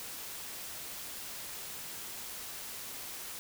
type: noise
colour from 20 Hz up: white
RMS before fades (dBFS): -43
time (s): 0-3.39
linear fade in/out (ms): 0
effects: none